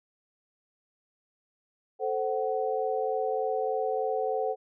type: chord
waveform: sine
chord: F# diminished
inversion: first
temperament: equal with one note detuned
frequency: 440 / 523.3 / 749.5 Hz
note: A4 / C5 / F#5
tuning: 0 / 0 / +22 cents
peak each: -30 / -31 / -31 dBFS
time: 1.99-4.56 s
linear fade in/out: 50 ms
effects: none